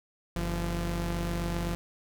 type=tone pair together; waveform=sawtooth; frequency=47.7 / 171.3 Hz; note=G1 / F3; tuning=-47 / -33 cents; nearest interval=octave + minor seventh; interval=2214 cents; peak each=-28 dBFS; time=0.36-1.75 s; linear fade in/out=0 ms; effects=none